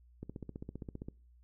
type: click train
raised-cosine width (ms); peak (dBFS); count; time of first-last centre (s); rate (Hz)
3; -29; 14; 0.23-1.085; 15.2
effects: noise-tail reverb RT60 0.4 s tail -24 dB re dry + added 60 Hz sine -59 dBFS peak until 1.43 s